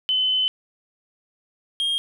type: tone pair in turn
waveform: sine / triangle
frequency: 3036 / 3230 Hz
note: F#7 / G#7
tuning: +44 / -49 cents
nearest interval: minor second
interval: 107 cents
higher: second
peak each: -18 / -19 dBFS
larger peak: first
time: 0.09-0.48 / 1.8-1.98 s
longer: first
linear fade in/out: 0 ms
effects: none